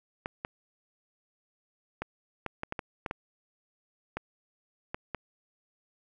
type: clicks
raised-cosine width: 0.5 ms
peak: -18 dBFS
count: 12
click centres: 0.259 / 0.449 / 2.02 / 2.463 / 2.634 / 2.724 / 2.792 / 3.062 / 3.111 / 4.17 / 4.945 / 5.147 s
effects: none